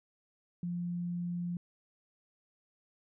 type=tone; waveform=sine; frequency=174.61 Hz; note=F3; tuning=in tune; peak=-33 dBFS; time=0.63-1.57 s; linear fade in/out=2 ms; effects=none